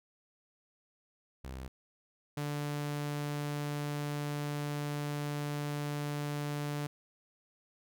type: tone pair in turn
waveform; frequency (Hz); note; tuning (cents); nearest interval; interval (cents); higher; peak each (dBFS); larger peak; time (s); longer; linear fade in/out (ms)
sawtooth; 65.2 / 146.37; C2 / D3; -5 / -5; octave + major second; 1400; second; -37 / -30; second; 1.44-1.68 / 2.37-6.87; second; 5
effects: none